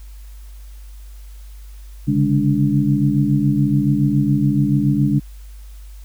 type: tone cluster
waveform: sine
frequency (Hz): 137.7 / 144.8 / 205.9 / 290.4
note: C#3 / D3 / G#3 / D4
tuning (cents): -11 / -24 / -15 / -19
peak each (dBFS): -19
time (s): 2.07-5.2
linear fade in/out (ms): 20
effects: added 50 Hz sine -34 dBFS peak until 6.04 s + white hiss -52 dBFS RMS until 6.04 s